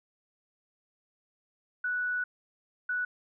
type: tone pair in turn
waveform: sine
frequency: 1477 / 1477 Hz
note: F#6 / F#6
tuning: -3 / -3 cents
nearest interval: unison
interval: 0 cents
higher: neither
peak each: -28 dBFS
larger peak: neither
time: 1.84-2.24 / 2.89-3.05 s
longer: first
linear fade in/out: 5 ms
effects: none